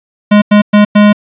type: tone bursts at uneven times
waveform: square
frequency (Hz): 207.7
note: G#3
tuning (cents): 0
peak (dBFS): -3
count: 4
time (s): 0.31-0.42 / 0.51-0.62 / 0.73-0.85 / 0.95-1.13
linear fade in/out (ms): 10
effects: resampled to 8000 Hz + 7-bit